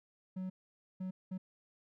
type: tone bursts at uneven times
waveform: triangle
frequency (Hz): 186.2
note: F#3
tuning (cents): +11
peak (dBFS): -35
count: 3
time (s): 0.36-0.5 / 1-1.11 / 1.31-1.38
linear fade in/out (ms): 10
effects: none